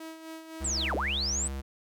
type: tone with tremolo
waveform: sawtooth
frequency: 321.6 Hz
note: E4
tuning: 43 cents flat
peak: -35 dBFS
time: 0-0.92 s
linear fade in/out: 5 ms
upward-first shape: sine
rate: 3.9 Hz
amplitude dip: 55%
type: tone with pitch glide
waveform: square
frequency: 69.3 to 67.87 Hz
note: C#2 to C#2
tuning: 0 to -36 cents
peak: -34 dBFS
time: 0.6-1.62 s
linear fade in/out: 20 ms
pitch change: -36 cents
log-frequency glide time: 0.75-1.32 s
type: linear two-way sweep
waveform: sine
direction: down then up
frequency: 8240 to 246.9 to 8240 Hz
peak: -28 dBFS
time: 0.64-1.48 s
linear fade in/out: 10 ms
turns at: 0.95 s
effects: none